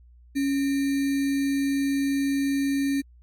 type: tone with sample-and-hold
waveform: sine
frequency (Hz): 277.2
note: C#4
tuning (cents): 0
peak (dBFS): -21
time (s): 0.35-3.02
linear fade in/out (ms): 20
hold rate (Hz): 2100
effects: added 60 Hz sine -49 dBFS peak until 3.22 s + MP3 64 kbps